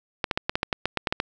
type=clicks; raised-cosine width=0.3 ms; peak=-7 dBFS; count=12; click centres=0.242 / 0.312 / 0.375 / 0.495 / 0.555 / 0.631 / 0.728 / 0.856 / 0.973 / 1.072 / 1.125 / 1.201 s; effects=none